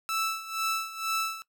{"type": "tone with tremolo", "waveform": "sawtooth", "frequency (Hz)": 1318.5, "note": "E6", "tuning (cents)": 0, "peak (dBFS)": -22, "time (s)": [0.09, 1.42], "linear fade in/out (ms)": 0, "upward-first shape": "sine", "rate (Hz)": 2.1, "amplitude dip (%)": 80, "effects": ["noise-tail reverb RT60 0.1 s tail -19 dB re dry"]}